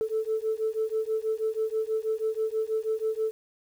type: beating tone pair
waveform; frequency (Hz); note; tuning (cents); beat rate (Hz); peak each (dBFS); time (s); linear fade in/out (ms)
sine; 436.4 / 442.6; A4 / A4; -14 / +10; 6.2; -28; 0.01-3.31; 0
effects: tanh soft clip ceiling -19 dBFS + 9-bit

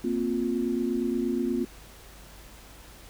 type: chord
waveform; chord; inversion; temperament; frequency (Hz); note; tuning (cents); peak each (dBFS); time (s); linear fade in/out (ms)
sine; Bb suspended second; none; equal with one note detuned; 233.1 / 261.6 / 352.3; Bb3 / C4 / F4; 0 / 0 / +15; -29; 0.04-1.65; 5
effects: added 50 Hz sine -50 dBFS peak until 3.09 s + pink hiss -50 dBFS RMS until 3.09 s

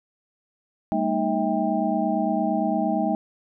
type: tone cluster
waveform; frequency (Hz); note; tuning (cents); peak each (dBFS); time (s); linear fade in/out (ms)
sine; 199.8 / 228.6 / 308.5 / 645 / 793; G3 / A#3 / D#4 / E5 / G5; +33 / -34 / -15 / -38 / +20; -27; 0.92-3.15; 0
effects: none

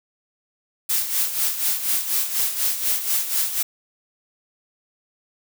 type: noise with tremolo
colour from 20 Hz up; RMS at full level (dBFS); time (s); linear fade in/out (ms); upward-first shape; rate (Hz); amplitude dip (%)
blue; -20; 0.89-3.63; 10; sine; 4.1; 65
effects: none

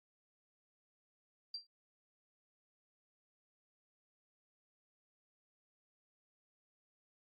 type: tone with exponential decay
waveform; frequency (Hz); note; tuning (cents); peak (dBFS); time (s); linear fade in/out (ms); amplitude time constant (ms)
sine; 4721; D8; +8; -35; 1.54-1.67; 5; 27
effects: tanh soft clip ceiling -37 dBFS + AAC 32 kbps

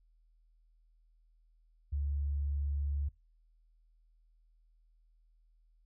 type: tone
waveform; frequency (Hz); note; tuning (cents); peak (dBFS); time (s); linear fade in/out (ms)
sine; 71.2; C#2; +47; -31; 1.92-3.09; 10
effects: noise-tail reverb RT60 0.3 s tail -23 dB re dry + added 40 Hz sine -64 dBFS peak until 5.85 s

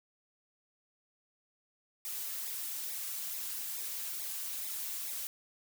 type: noise with flanger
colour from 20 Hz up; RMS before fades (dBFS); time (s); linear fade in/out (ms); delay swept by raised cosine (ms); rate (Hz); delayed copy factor
blue; -39; 2.05-5.27; 0; 0.66 to 6.36; 2.3; -0.85
effects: none

